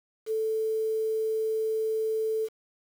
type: tone with quantisation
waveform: sine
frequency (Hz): 440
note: A4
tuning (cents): 0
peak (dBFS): -25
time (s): 0.26-2.49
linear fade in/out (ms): 50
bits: 8
effects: none

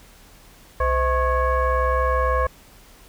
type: tone with frequency modulation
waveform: sine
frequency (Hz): 514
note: C5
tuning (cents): -31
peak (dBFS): -17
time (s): 0.8-2.47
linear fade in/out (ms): 5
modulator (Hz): 577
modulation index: 1.5
effects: added 40 Hz sine -51 dBFS peak until 3.08 s + pink hiss -50 dBFS RMS until 3.08 s

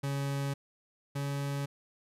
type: tone pair in turn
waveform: 40% pulse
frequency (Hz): 139.5 / 140.8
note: C#3 / C#3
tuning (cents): +11 / +27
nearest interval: unison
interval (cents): 16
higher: second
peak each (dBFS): -30 / -31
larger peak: first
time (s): 0.03-0.54 / 1.15-1.66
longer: neither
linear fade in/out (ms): 10
effects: resampled to 32000 Hz

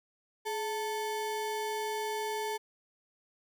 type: ring-modulated tone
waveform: square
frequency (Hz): 657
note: E5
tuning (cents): -6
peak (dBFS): -30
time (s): 0.45-2.58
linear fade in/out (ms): 20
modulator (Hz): 233
effects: none

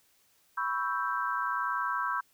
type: chord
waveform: sine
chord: C# half-diminished seventh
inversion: third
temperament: equal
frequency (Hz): 987.8 / 1108.7 / 1318.5 / 1568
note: B5 / C#6 / E6 / G6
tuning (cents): 0 / 0 / 0 / 0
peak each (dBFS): -34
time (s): 0.57-2.21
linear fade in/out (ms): 10
effects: white hiss -67 dBFS RMS until 2.33 s

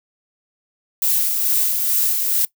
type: noise with tremolo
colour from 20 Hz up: violet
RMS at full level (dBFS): -17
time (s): 1.02-2.45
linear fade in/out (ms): 2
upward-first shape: sine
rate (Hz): 2.3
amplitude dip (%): 35
effects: noise-tail reverb RT60 0.1 s tail -20 dB re dry

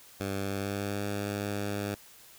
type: tone with pitch glide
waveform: 10% pulse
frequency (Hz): 98 to 101.75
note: G2 to G#2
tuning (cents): 0 to -35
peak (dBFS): -23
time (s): 0.2-1.95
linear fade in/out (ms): 5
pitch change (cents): +65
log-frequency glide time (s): 0.39-1.06
effects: white hiss -54 dBFS RMS until 2.38 s

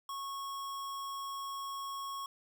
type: tone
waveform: square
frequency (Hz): 1100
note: C#6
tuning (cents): -14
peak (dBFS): -39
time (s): 0.09-2.26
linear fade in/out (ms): 2
effects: none

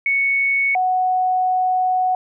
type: tone pair in turn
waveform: sine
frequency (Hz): 2217 / 739.8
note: C#7 / F#5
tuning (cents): 0 / 0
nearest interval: octave + perfect fifth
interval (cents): 1900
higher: first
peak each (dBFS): -15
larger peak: neither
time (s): 0.06-0.75 / 0.75-2.15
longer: second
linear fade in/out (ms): 2
effects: none

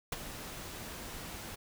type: noise with ADSR envelope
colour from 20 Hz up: pink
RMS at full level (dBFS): -33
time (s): 0.12-1.56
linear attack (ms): 5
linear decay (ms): 23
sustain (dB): -11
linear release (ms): 16
effects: none

